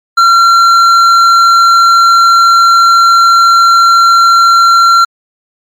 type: tone with hard clipping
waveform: sine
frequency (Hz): 1367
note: F6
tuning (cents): -37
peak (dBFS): -4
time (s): 0.17-5.05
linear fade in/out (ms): 10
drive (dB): 8
effects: MP3 64 kbps